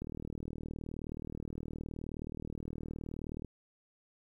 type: click train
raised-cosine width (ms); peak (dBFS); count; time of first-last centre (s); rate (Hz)
3; -28; 135; 0.02-3.447; 39.1
effects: 11-bit